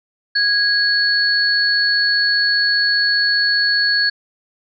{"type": "tone pair together", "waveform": "sine", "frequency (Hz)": [1650, 4405], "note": ["G#6", "C#8"], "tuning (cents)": [-12, -12], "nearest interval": "octave + perfect fourth", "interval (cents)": 1700, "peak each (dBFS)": -16, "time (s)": [0.35, 4.1], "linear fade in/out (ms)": 10, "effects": []}